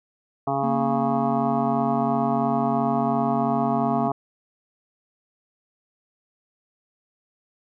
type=harmonic tone; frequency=138 Hz; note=C#3; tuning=7 cents flat; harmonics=1 / 2 / 3 / 5 / 6 / 7 / 8 / 9; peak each=-31 / -30 / -31 / -25 / -29 / -34 / -31 / -37 dBFS; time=0.47-4.12 s; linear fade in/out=5 ms
type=tone; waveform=triangle; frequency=233.1 Hz; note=A#3; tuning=in tune; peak=-22 dBFS; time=0.63-4.08 s; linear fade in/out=5 ms
effects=none